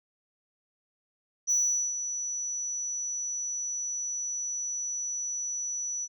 sine tone with ADSR envelope, 5920 Hz, F#8, in tune, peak -19 dBFS, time 1.47-6.08 s, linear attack 39 ms, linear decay 420 ms, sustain -11 dB, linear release 45 ms, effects tanh soft clip ceiling -21 dBFS

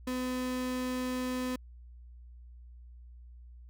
35% pulse tone, 253.3 Hz, B3, 44 cents sharp, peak -30 dBFS, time 0.07-1.56 s, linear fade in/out 5 ms, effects added 60 Hz sine -48 dBFS peak until 3.69 s

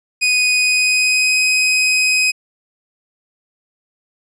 sawtooth tone with pitch glide, 2489 to 2516 Hz, D#7 to D#7, 0 to +19 cents, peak -9 dBFS, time 0.21-2.32 s, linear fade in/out 20 ms, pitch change +19 cents, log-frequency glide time 0.54-1.38 s, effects resampled to 22050 Hz

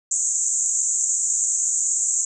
pink band-pass noise, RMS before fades -22 dBFS, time 0.11-2.25 s, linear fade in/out 5 ms, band 6600 to 7800 Hz, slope 96 dB/octave, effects none

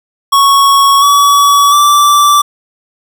square tone with pitch steps, 1108.7 / 1137.2 / 1166.5 Hz, C#6 / C#6 / D6, 0 / +44 / -12 cents, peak -5 dBFS, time 0.32-2.42 s, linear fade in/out 10 ms, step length 700 ms, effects none

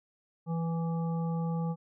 harmonic tone with a mistuned harmonic, 166.2 Hz, E3, 15 cents sharp, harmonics 1 / 3 / 5 / 7, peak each -29 / -41 / -42 / -48 dBFS, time 0.46-1.76 s, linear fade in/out 50 ms, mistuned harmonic 3, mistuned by -15 cents, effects none

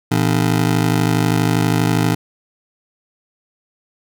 25% pulse ring-modulated tone, 140.7 Hz, C#3, 26 cents sharp, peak -7 dBFS, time 0.11-2.15 s, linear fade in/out 10 ms, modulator 26.2 Hz, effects none

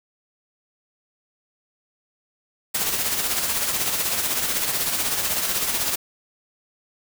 white noise with tremolo, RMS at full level -22 dBFS, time 2.74-5.96 s, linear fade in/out 10 ms, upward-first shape sine, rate 16 Hz, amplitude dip 45%, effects none

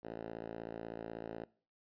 5% pulse tone with band-pass filter, 56.2 Hz, A1, 37 cents sharp, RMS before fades -45 dBFS, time 0.03-1.45 s, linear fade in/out 10 ms, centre 490 Hz, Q 0.71, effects noise-tail reverb RT60 0.4 s tail -20 dB re dry + resampled to 11025 Hz

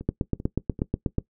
two click trains, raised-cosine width 3 ms, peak -10 / -22 dBFS, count 10 / 4, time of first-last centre 0.09-1.184 / 0.01-1.182 s, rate 8.23 / 2.56 Hz, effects noise-tail reverb RT60 0.1 s tail -19 dB re dry

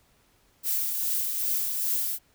violet noise with tremolo, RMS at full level -26 dBFS, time 0.63-2.19 s, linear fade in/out 50 ms, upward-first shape triangle, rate 2.5 Hz, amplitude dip 40%, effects pink hiss -64 dBFS RMS until 2.34 s

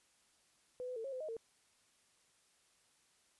sine tone with pitch steps, 500 / 504 / 449.3 / 544 / 512 / 623 / 454.5 Hz, B4 / B4 / A4 / C#5 / C5 / D#5 / A#4, +21 / +35 / +36 / -33 / -38 / +2 / -44 cents, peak -40 dBFS, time 0.8-1.367 s, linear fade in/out 0 ms, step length 81 ms, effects white hiss -72 dBFS RMS until 3.39 s + resampled to 24000 Hz

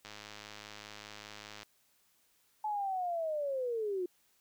click train, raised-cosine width 0.2 ms, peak -29 dBFS, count 167, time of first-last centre 0.05-1.631 s, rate 105 Hz
sine linear sweep, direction down, 864 to 349.2 Hz, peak -32 dBFS, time 2.64-4.06 s, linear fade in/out 5 ms
effects white hiss -71 dBFS RMS until 4.4 s

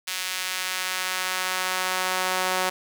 sawtooth tone with high-pass filter sweep, 185 Hz, F#3, in tune, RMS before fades -27 dBFS, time 0.07-2.7 s, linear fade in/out 10 ms, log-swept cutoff 2500 to 690 Hz, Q 0.82, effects none

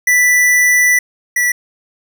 square tone pair in turn, 1976 / 1955.6 Hz, B6 / B6, 0 / -18 cents, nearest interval unison, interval 18 cents, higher first, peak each -9 / -12 dBFS, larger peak first, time 0.07-0.99 / 1.36-1.52 s, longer first, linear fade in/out 5 ms, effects none

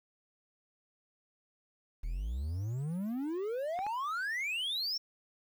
triangle exponential sweep, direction up, 36.71 to 5588 Hz, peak -31 dBFS, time 2.03-4.98 s, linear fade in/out 10 ms
clicks, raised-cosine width 0.5 ms, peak -29 dBFS, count 2, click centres 3.79 / 3.866 s
effects 10-bit

